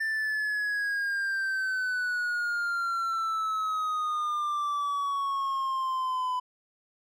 triangle exponential sweep, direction down, 1783 to 1000 Hz, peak -25 dBFS, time 0-6.4 s, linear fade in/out 10 ms, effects none

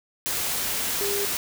sine tone in noise, 403.6 Hz, G#4, 49 cents flat, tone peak -27 dBFS, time 1.01-1.25 s, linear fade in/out 0 ms, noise white, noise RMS -27 dBFS, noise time 0.26-1.37 s, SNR -3 dB, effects none

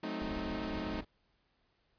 sawtooth chord, F# diminished seventh, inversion none, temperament equal with one note detuned, 185 / 217.3 / 261.6 / 311.1 Hz, F#3 / A3 / C4 / Eb4, 0 / -21 / 0 / 0 cents, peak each -41 / -37 / -40 / -36 dBFS, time 0.03-1.01 s, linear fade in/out 5 ms
brown noise, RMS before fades -45 dBFS, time 0.21-1.05 s, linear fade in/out 10 ms
effects pink hiss -75 dBFS RMS until 1.98 s + resampled to 11025 Hz

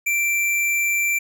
square tone, 2349 Hz, D7, in tune, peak -19 dBFS, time 0.06-1.19 s, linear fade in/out 10 ms, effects none

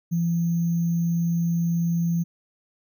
sine tone with sample-and-hold, 169.2 Hz, E3, 45 cents sharp, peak -20 dBFS, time 0.11-2.24 s, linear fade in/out 20 ms, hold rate 6300 Hz, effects none

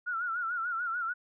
sine tone with vibrato, 1396.9 Hz, F6, in tune, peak -30 dBFS, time 0.06-1.14 s, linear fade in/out 20 ms, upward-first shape sine, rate 6.8 Hz, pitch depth 95 cents each way, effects none

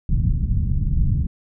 pink low-pass noise, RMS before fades -19 dBFS, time 0.09-1.27 s, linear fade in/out 5 ms, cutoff 160 Hz, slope 24 dB/octave, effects none

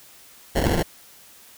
pink noise with sample-and-hold, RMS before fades -21 dBFS, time 0.55-0.83 s, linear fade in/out 10 ms, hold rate 1225 Hz, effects white hiss -49 dBFS RMS until 1.57 s

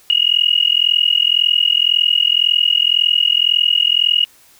sine tone with amplitude modulation, 2881 Hz, F#7, 47 cents flat, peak -7 dBFS, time 0.1-4.25 s, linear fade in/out 0 ms, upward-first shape sine, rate 41.9 Hz, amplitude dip 100%, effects white hiss -49 dBFS RMS until 4.59 s

